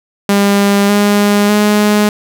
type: tone with pitch steps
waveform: sawtooth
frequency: 200.9 / 204.9 / 208.9 Hz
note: G3 / G#3 / G#3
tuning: +43 / -23 / +10 cents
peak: -4 dBFS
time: 0.29-2.09 s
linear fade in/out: 2 ms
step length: 600 ms
effects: 7-bit